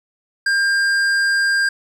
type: tone with hard clipping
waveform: triangle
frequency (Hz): 1600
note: G6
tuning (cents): +35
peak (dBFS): -16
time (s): 0.46-1.69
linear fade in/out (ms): 5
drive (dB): 13
effects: none